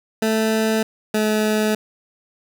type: tone pair in turn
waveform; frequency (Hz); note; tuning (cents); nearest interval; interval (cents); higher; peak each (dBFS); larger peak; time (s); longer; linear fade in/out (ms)
20% pulse; 220.1 / 214.7; A3 / A3; +1 / -42; unison; 43; first; -12; neither; 0.22-0.83 / 1.14-1.75; neither; 5
effects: none